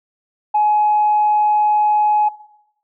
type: tone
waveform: sine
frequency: 843 Hz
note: G#5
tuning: 26 cents sharp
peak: -11 dBFS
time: 0.54-2.29 s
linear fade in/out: 10 ms
effects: noise-tail reverb RT60 0.8 s tail -17 dB re dry + tanh soft clip ceiling -7 dBFS